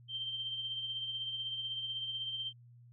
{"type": "tone with tremolo", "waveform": "sine", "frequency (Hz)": 3136, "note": "G7", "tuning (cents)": 0, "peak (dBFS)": -34, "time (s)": [0.08, 2.53], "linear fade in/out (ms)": 50, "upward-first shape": "triangle", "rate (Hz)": 16, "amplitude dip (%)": 50, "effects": ["added 120 Hz sine -55 dBFS peak until 2.92 s"]}